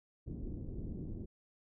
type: low-pass noise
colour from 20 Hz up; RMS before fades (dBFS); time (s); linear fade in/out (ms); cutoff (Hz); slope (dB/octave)
pink; -42; 0.26-1.26; 20; 350; 24
effects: none